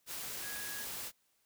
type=tone in noise; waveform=sine; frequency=1661.2 Hz; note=G#6; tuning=in tune; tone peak=-45 dBFS; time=0.41-0.87 s; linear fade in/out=50 ms; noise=white; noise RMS=-42 dBFS; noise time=0.06-1.12 s; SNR=-6 dB; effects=white hiss -75 dBFS RMS until 1.45 s